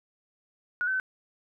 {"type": "tone with pitch steps", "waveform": "sine", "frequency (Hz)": [1457, 1530, 1522], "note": ["F#6", "G6", "F#6"], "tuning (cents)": [-27, -42, 48], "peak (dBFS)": -25, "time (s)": [0.81, 0.999], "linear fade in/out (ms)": 0, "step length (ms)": 63, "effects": []}